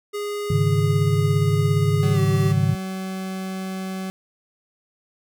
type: tone with pitch glide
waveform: square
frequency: 412.1 to 386.7 Hz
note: G#4 to G4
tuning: -13 to -24 cents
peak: -26 dBFS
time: 0.13-2.53 s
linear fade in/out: 20 ms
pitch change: -111 cents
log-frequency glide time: 2.13-2.19 s
type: chord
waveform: sine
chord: Ab suspended fourth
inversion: none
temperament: just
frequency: 103.83 / 138.43 / 155.74 Hz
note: Ab2 / Db3 / Eb3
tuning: 0 / -2 / +2 cents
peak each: -21 dBFS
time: 0.5-2.75 s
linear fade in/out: 5 ms
type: tone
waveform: 40% pulse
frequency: 189.1 Hz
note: F#3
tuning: 38 cents sharp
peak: -26 dBFS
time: 2.03-4.1 s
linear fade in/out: 0 ms
effects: none